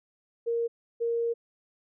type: tone pair in turn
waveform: sine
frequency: 466.2 / 466.2 Hz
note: A#4 / A#4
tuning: 0 / 0 cents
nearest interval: unison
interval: 0 cents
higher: neither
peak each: -25 dBFS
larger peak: neither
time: 0.46-0.68 / 1-1.34 s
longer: second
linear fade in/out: 20 ms
effects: none